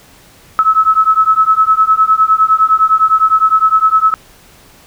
sine beating tone pair, 1292 / 1301.8 Hz, E6 / E6, -35 / -22 cents, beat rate 9.8 Hz, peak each -10 dBFS, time 0.59-4.14 s, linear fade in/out 0 ms, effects pink hiss -43 dBFS RMS until 4.86 s

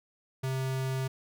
square tone, 131.9 Hz, C3, 14 cents sharp, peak -30 dBFS, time 0.43-1.08 s, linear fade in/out 10 ms, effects none

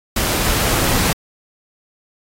pink noise, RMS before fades -18 dBFS, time 0.16-1.13 s, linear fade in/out 5 ms, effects AAC 48 kbps

